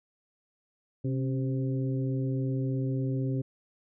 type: harmonic tone with a mistuned harmonic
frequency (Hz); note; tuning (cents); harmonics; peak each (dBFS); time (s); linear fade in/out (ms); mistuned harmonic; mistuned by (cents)
130.81; C3; 0; 1 / 2 / 3 / 4; -28 / -33 / -38 / -43; 1.04-3.42; 10; 2; +51
effects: none